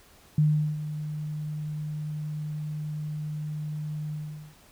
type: tone with ADSR envelope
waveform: sine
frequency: 151.7 Hz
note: D#3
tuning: 44 cents flat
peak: -17 dBFS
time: 0.38-4.55 s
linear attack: 3 ms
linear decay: 380 ms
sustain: -13 dB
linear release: 420 ms
effects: pink hiss -56 dBFS RMS until 4.71 s